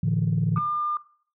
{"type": "chord", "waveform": "sine", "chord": "A suspended fourth", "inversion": "none", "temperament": "equal with one note detuned", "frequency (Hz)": [110, 146.83, 166.83], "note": ["A2", "D3", "E3"], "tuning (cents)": [0, 0, 21], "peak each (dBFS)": -24, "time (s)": [0.03, 0.59], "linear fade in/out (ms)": 5}
{"type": "tone", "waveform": "sine", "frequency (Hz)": 1202, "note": "D6", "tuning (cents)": 40, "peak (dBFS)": -24, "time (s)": [0.56, 0.97], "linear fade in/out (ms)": 2}
{"effects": ["noise-tail reverb RT60 0.5 s tail -17 dB re dry", "tanh soft clip ceiling -14 dBFS"]}